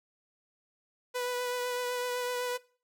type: tone with vibrato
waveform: sawtooth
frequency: 493.9 Hz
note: B4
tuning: in tune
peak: -27 dBFS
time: 1.14-2.58 s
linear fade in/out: 20 ms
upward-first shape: triangle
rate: 7.9 Hz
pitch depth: 19 cents each way
effects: noise-tail reverb RT60 0.4 s tail -21 dB re dry